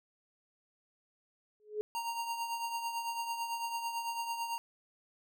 sine tone with exponential growth, 423.2 Hz, G#4, 33 cents sharp, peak -28 dBFS, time 1.6-1.81 s, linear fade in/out 0 ms, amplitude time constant 44 ms
square tone with tremolo, 929 Hz, A#5, 6 cents flat, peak -33 dBFS, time 1.95-4.58 s, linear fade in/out 0 ms, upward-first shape triangle, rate 9 Hz, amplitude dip 60%
effects none

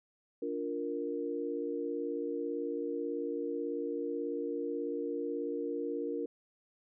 sine chord, Bb major, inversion first, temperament just, 291.4 / 349.6 / 466.2 Hz, D4 / F4 / Bb4, -13 / +2 / 0 cents, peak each -38 / -39 / -36 dBFS, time 0.42-6.26 s, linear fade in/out 5 ms, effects none

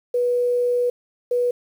sine tone pair in turn, 488.7 / 488.7 Hz, B4 / B4, -18 / -18 cents, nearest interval unison, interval 0 cents, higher neither, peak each -17 dBFS, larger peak neither, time 0.14-0.9 / 1.31-1.51 s, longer first, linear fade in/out 5 ms, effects 8-bit

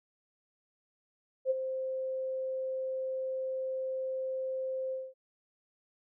sine tone with ADSR envelope, 523.3 Hz, C5, in tune, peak -23 dBFS, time 1.45-5.14 s, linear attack 54 ms, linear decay 24 ms, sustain -9 dB, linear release 220 ms, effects none

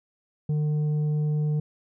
sine tone with tanh clipping, 150.8 Hz, D3, 46 cents sharp, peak -23 dBFS, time 0.49-1.6 s, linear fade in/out 5 ms, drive 5 dB, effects none

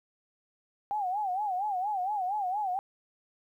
sine tone with vibrato, 784 Hz, G5, in tune, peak -28 dBFS, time 0.91-2.79 s, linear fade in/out 0 ms, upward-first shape sine, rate 4.3 Hz, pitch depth 150 cents each way, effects 11-bit

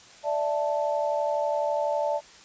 sine chord, D suspended second, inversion none, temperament equal, 587.3 / 659.3 / 880 Hz, D5 / E5 / A5, 0 / 0 / 0 cents, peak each -26 / -30 / -29 dBFS, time 0.23-2.21 s, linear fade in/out 50 ms, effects white hiss -50 dBFS RMS until 2.44 s + resampled to 16000 Hz

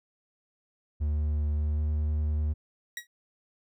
triangle tone with pitch glide, 74.8 to 75.84 Hz, D2 to D#2, +32 to -44 cents, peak -23 dBFS, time 1-2.54 s, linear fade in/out 20 ms, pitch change +24 cents, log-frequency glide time 1.59-1.83 s
sawtooth tone with exponential decay, 1909 Hz, A#6, 41 cents sharp, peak -27 dBFS, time 2.97-3.07 s, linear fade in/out 2 ms, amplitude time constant 21 ms
effects none

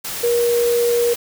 sine tone in noise, 475 Hz, A#4, 33 cents sharp, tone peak -14 dBFS, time 0.23-1.14 s, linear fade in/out 10 ms, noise white, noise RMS -27 dBFS, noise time 0.04-1.16 s, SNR +10 dB, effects none

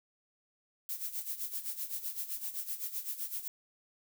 violet noise with tremolo, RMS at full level -36 dBFS, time 0.89-3.48 s, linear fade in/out 0 ms, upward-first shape sine, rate 7.8 Hz, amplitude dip 75%, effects none

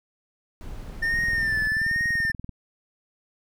brown noise, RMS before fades -36 dBFS, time 0.61-1.67 s, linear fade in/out 0 ms
triangle tone with vibrato, 1802 Hz, A6, 41 cents sharp, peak -20 dBFS, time 1.02-2.32 s, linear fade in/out 10 ms, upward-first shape sine, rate 1.2 Hz, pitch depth 59 cents each way
click train, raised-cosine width 5 ms, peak -24 dBFS, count 29, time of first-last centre 1.14-2.493 s, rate 20.7 Hz
effects none

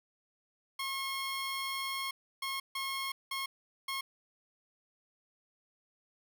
15% pulse tone bursts at uneven times, 1081 Hz, C#6, 44 cents flat, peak -28 dBFS, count 5, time 0.79-2.11 / 2.42-2.6 / 2.75-3.12 / 3.31-3.46 / 3.88-4.01 s, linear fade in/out 5 ms, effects none

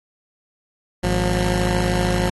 15% pulse tone pair together, 53.03 / 179.5 Hz, G#1 / F3, +37 / +48 cents, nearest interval octave + major sixth, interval 2111 cents, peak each -14 dBFS, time 1.03-2.3 s, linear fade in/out 10 ms, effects AAC 32 kbps

